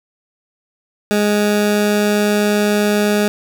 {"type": "tone", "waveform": "20% pulse", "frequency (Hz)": 207.7, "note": "G#3", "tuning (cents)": 0, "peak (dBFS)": -8, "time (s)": [1.11, 3.28], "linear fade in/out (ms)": 0, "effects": []}